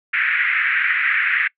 white band-pass noise, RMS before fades -19 dBFS, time 0.13-1.48 s, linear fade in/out 10 ms, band 1500 to 2300 Hz, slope 48 dB/octave, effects noise-tail reverb RT60 0.1 s tail -23 dB re dry

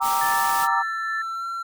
sine chord, E half-diminished seventh, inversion first, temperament equal, 784 / 932.3 / 1174.7 / 1318.5 Hz, G5 / Bb5 / D6 / E6, 0 / 0 / 0 / 0 cents, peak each -27 / -23 / -25 / -28 dBFS, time 0-0.83 s, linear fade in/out 20 ms
white noise, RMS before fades -30 dBFS, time 0.01-0.68 s, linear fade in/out 50 ms
sine tone with tremolo, 1760 Hz, A6, in tune, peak -25 dBFS, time 0.21-1.22 s, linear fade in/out 5 ms, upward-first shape sine, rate 2.3 Hz, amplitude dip 40%
triangle tone with pitch glide, 1340 to 1358.7 Hz, E6 to F6, +28 to -48 cents, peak -25 dBFS, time 0.62-1.63 s, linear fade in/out 10 ms, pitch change +24 cents, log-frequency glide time 1.32-1.45 s
effects none

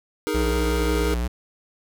square chord, D# suspended fourth, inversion none, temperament equal, 311.1 / 415.3 / 466.2 Hz, D#4 / G#4 / A#4, 0 / 0 / 0 cents, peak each -28 dBFS, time 0.27-1.14 s, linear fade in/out 0 ms
square tone with vibrato, 60.3 Hz, B1, 41 cents flat, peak -23 dBFS, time 0.34-1.28 s, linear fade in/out 10 ms, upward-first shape triangle, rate 5.6 Hz, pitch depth 64 cents each way
effects none

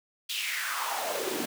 pink noise with high-pass filter sweep, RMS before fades -32 dBFS, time 0.29-1.46 s, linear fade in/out 10 ms, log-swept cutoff 3400 to 260 Hz, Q 3.8, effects none

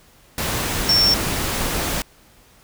sine tone in noise, 5450 Hz, F8, 43 cents flat, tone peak -13 dBFS, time 0.89-1.14 s, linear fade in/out 2 ms, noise pink, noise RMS -23 dBFS, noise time 0.38-2.02 s, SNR +7 dB, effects pink hiss -52 dBFS RMS until 2.63 s

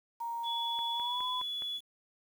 sine tone with pitch glide, 932.3 to 1005 Hz, A#5 to B5, 0 to +30 cents, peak -34 dBFS, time 0.2-1.42 s, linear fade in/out 10 ms, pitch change +130 cents, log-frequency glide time 0.93-1.24 s
sine tone, 3412 Hz, G#7, 46 cents sharp, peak -34 dBFS, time 0.43-1.81 s, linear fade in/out 50 ms
click train, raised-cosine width 0.5 ms, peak -33 dBFS, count 5, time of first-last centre 0.79-1.622 s, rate 4.81 Hz
effects 9-bit

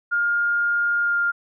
sine tone with pitch glide, 1413 to 1403.2 Hz, F6 to F6, +20 to +8 cents, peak -18 dBFS, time 0.11-1.32 s, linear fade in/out 20 ms, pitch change -12 cents, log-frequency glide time 1.03-1.17 s, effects none

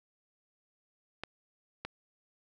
clicks, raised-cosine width 0.3 ms, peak -21 dBFS, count 2, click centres 1.236 / 1.85 s, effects none

